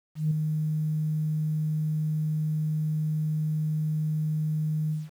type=tone with ADSR envelope; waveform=sine; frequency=154.5 Hz; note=D#3; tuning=12 cents flat; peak=-19 dBFS; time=0.15-5.1 s; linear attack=160 ms; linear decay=6 ms; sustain=-5 dB; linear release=190 ms; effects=tanh soft clip ceiling -16 dBFS + 9-bit